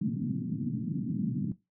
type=band-pass noise; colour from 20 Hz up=white; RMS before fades=-32 dBFS; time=0.01-1.52 s; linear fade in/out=5 ms; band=120 to 260 Hz; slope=48 dB/octave; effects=noise-tail reverb RT60 0.2 s tail -17 dB re dry